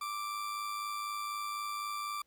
40% pulse tone with amplitude modulation, 1174.7 Hz, D6, in tune, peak -33 dBFS, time 0.01-2.22 s, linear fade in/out 5 ms, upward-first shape sine, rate 104 Hz, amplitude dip 40%, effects pink hiss -75 dBFS RMS until 2.26 s

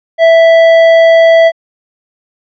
sine tone with tanh clipping, 659.3 Hz, E5, in tune, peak -4 dBFS, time 0.18-1.52 s, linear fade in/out 50 ms, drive 12 dB, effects low-pass 4000 Hz 12 dB/octave

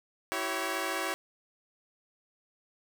10% pulse chord, C# diminished, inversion first, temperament equal with one note detuned, 329.6 / 383 / 554.4 Hz, E4 / G4 / C#5, 0 / -40 / 0 cents, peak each -27 dBFS, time 0.32-1.14 s, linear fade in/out 0 ms, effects none

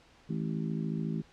harmonic tone with a mistuned harmonic, 53.9 Hz, A1, 35 cents flat, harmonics 3 / 4 / 5 / 6 / 7, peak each -33 / -35 / -42 / -43 / -45 dBFS, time 0.29-1.22 s, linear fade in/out 10 ms, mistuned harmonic 7, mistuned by +43 cents, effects pink hiss -60 dBFS RMS until 1.32 s + low-pass 5000 Hz 12 dB/octave

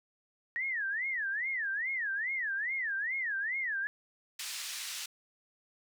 sine tone with vibrato, 1839 Hz, A#6, 24 cents flat, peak -31 dBFS, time 0.56-3.87 s, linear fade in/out 0 ms, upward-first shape sine, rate 2.4 Hz, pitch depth 280 cents each way
white band-pass noise, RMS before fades -40 dBFS, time 4.39-5.06 s, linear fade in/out 5 ms, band 1900 to 7100 Hz, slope 12 dB/octave
effects none

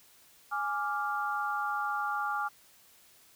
sine chord, D diminished, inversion second, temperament equal, 830.6 / 1174.7 / 1396.9 Hz, Ab5 / D6 / F6, 0 / 0 / 0 cents, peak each -34 dBFS, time 0.51-2.49 s, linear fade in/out 20 ms, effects white hiss -60 dBFS RMS until 3.35 s

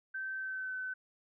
sine tone with pitch glide, 1548 to 1517 Hz, G6 to F#6, -22 to +43 cents, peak -36 dBFS, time 0.14-0.94 s, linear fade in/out 10 ms, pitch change -35 cents, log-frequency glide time 0.37-0.74 s, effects none

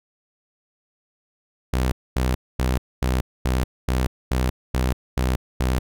sawtooth tone bursts, 63.5 Hz, B1, 49 cents sharp, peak -15 dBFS, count 10, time 1.73-5.79 s, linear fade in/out 5 ms, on 190 ms, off 240 ms, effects none

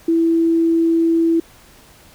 sine tone, 330.7 Hz, E4, 6 cents sharp, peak -12 dBFS, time 0.08-1.4 s, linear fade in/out 5 ms, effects pink hiss -47 dBFS RMS until 2.14 s

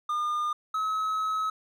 triangle tone pair in turn, 1212 / 1284.1 Hz, D#6 / E6, -46 / -46 cents, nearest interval minor second, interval 100 cents, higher second, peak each -24 dBFS, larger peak neither, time 0.09-0.53 / 0.74-1.5 s, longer second, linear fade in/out 5 ms, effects none

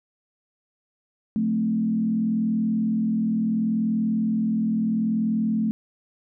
sine tone with frequency modulation, 219.4 Hz, A3, 5 cents flat, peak -20 dBFS, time 1.36-5.71 s, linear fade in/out 0 ms, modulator 40.7 Hz, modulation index 0.68, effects none

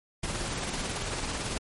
pink noise with tremolo, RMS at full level -31 dBFS, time 0.23-1.58 s, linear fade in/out 5 ms, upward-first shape triangle, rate 18 Hz, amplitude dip 40%, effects MP3 48 kbps

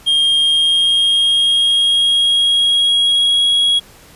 triangle tone with pitch glide, 3224 to 3315 Hz, G7 to G#7, +48 to -4 cents, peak -9 dBFS, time 0.06-3.8 s, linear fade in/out 20 ms, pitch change +48 cents, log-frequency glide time 0.36-3.49 s, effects pink hiss -43 dBFS RMS until 4.15 s + resampled to 32000 Hz

